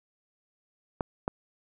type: clicks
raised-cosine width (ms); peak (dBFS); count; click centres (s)
1; -14; 2; 1.008 / 1.279
effects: none